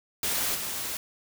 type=noise with level steps; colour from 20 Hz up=white; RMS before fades=-28 / -33 dBFS; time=0.23-0.97 s; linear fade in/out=2 ms; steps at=0.54 s; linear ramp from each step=20 ms; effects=none